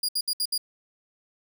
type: tone bursts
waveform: sawtooth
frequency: 4847 Hz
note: D#8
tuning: 46 cents flat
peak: -21 dBFS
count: 5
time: 0.03-0.579 s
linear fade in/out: 5 ms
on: 57 ms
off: 66 ms
effects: none